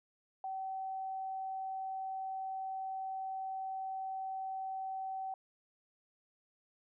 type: tone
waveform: sine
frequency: 765 Hz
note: G5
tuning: 42 cents flat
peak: -37 dBFS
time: 0.44-5.34 s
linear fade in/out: 2 ms
effects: none